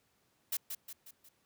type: noise with echo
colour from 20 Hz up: blue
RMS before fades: -34 dBFS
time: 0.52-0.57 s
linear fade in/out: 5 ms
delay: 180 ms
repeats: 4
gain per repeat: -6 dB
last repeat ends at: 1.29 s
effects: pink hiss -73 dBFS RMS until 1.45 s + high-pass 100 Hz 12 dB/octave